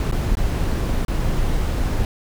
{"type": "noise with dropouts", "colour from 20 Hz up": "brown", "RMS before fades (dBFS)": -20, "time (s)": [0, 2.05], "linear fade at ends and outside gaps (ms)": 1, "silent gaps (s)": [[0.114, 0.123], [0.353, 0.37], [1.05, 1.081]], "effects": []}